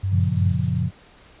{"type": "tone", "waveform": "sine", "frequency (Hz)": 96, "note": "G2", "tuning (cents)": -36, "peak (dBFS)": -20, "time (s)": [0.03, 0.52], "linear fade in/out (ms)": 10}
{"type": "chord", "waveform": "sine", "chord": "Gb major seventh", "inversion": "none", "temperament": "equal", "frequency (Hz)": [92.5, 116.54, 138.59, 174.61], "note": ["Gb2", "Bb2", "Db3", "F3"], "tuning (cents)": [0, 0, 0, 0], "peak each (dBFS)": -25, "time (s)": [0.1, 0.91], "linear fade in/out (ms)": 50}
{"type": "noise with tremolo", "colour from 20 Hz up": "violet", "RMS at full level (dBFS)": -35, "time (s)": [0.2, 0.8], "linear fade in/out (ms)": 5, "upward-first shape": "sine", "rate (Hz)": 7.1, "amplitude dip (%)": 40}
{"effects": ["pink hiss -50 dBFS RMS until 1.4 s", "resampled to 8000 Hz"]}